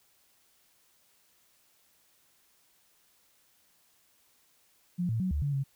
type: tone with pitch steps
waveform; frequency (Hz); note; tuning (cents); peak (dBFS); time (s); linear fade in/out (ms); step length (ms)
sine; 177 / 113 / 185.5 / 73.2 / 142.7 / 137.2; F3 / A2 / F#3 / D2 / D3 / C#3; +23 / +47 / +5 / -5 / -49 / -17; -27; 4.98-5.64; 20; 110
effects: white hiss -67 dBFS RMS until 5.75 s